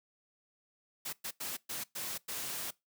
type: noise bursts at uneven times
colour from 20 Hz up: white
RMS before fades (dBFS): -39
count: 6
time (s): 1.05-1.13 / 1.24-1.31 / 1.4-1.57 / 1.69-1.84 / 1.95-2.18 / 2.28-2.71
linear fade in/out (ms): 10
effects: noise-tail reverb RT60 0.2 s tail -22 dB re dry + high-pass 100 Hz 12 dB/octave